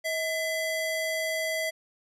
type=ring-modulated tone; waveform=square; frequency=1328 Hz; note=E6; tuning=12 cents sharp; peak=-25 dBFS; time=0.04-1.71 s; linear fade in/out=20 ms; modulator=689 Hz; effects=resampled to 32000 Hz